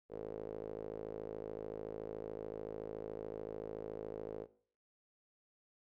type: tone with band-pass filter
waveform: sawtooth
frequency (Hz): 53.7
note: A1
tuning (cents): -41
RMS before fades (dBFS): -45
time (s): 0.09-4.47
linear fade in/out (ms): 50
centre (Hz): 460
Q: 4.6
effects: noise-tail reverb RT60 0.5 s tail -18 dB re dry